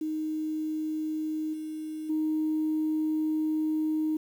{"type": "tone with level steps", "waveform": "sine", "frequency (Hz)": 311.1, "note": "D#4", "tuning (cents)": 0, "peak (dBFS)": [-28, -33, -24], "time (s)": [0.01, 4.17], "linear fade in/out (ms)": 5, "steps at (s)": [1.53, 2.09], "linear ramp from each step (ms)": 10, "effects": ["tanh soft clip ceiling -20 dBFS", "9-bit"]}